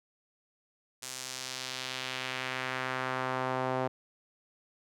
sawtooth tone with band-pass filter sweep, 129.5 Hz, C3, 17 cents flat, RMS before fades -35 dBFS, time 1.02-3.88 s, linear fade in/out 10 ms, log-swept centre 7700 to 700 Hz, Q 1.2, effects none

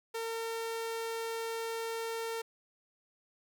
sawtooth tone, 455.1 Hz, A#4, 42 cents flat, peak -31 dBFS, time 0.14-2.42 s, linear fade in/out 10 ms, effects none

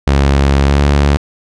sawtooth tone with pitch glide, 69.4 to 71.43 Hz, C#2 to D2, +3 to -47 cents, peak -4 dBFS, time 0.07-1.17 s, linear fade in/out 0 ms, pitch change +50 cents, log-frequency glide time 0.64-0.8 s, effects low-pass 6000 Hz 12 dB/octave

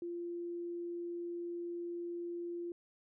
sine tone, 345.5 Hz, F4, 19 cents flat, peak -38 dBFS, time 0.02-2.72 s, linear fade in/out 2 ms, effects none

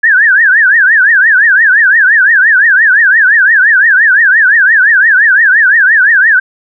sine tone with vibrato, 1661.2 Hz, G#6, in tune, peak -3 dBFS, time 0.03-6.4 s, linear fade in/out 10 ms, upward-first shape triangle, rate 5.8 Hz, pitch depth 240 cents each way, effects none

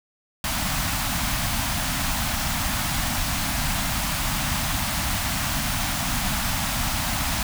pink band-stop noise, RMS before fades -25 dBFS, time 0.44-7.43 s, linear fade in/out 2 ms, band 280 to 640 Hz, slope 48 dB/octave, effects none

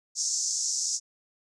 pink band-pass noise, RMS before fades -29 dBFS, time 0.15-1 s, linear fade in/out 50 ms, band 5500 to 7300 Hz, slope 48 dB/octave, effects none

